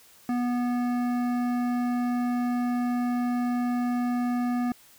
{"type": "tone with hard clipping", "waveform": "sine", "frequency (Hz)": 244.3, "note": "B3", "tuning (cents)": -19, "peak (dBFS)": -26, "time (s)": [0.29, 4.72], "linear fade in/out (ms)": 2, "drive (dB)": 13, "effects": ["white hiss -55 dBFS RMS until 4.98 s"]}